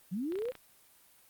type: linear sweep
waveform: sine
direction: up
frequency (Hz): 164.81 to 523.3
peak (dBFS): -32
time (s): 0.11-0.52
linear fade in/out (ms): 20
type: clicks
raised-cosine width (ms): 0.3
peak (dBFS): -31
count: 8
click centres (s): 0.322 / 0.356 / 0.388 / 0.421 / 0.455 / 0.486 / 0.52 / 0.553
effects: white hiss -62 dBFS RMS until 1.29 s + Opus 32 kbps